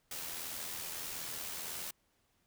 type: noise with amplitude modulation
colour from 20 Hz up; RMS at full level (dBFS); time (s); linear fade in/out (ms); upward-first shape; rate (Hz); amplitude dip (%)
white; -40; 0.11-1.91; 5; sine; 81.6; 40
effects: pink hiss -75 dBFS RMS until 2.46 s